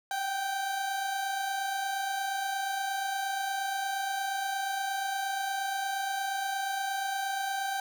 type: tone pair together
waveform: 30% pulse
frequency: 755.5 / 784 Hz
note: F#5 / G5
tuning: +36 / 0 cents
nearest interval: minor second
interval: 64 cents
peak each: -37 / -28 dBFS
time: 0.11-7.8 s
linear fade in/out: 2 ms
effects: none